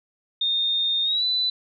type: tone with pitch glide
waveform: sine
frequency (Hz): 3659 to 3990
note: A#7 to B7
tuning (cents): -33 to +17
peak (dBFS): -20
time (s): 0.41-1.5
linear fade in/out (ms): 5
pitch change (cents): +150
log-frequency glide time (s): 1.03-1.24
effects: none